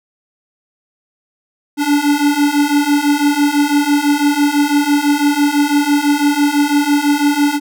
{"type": "beating tone pair", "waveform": "square", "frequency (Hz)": [286.6, 292.6], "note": ["D4", "D4"], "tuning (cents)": [-42, -6], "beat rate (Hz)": 6, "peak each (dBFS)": [-16, -14], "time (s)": [1.77, 7.6], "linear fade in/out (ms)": 50, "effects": []}